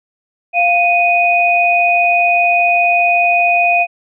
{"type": "tone pair together", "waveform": "sine", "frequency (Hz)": [698.5, 2486], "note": ["F5", "D#7"], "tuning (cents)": [0, -2], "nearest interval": "octave + minor seventh", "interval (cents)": 2198, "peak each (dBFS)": -12, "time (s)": [0.53, 3.87], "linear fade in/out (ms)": 50, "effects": []}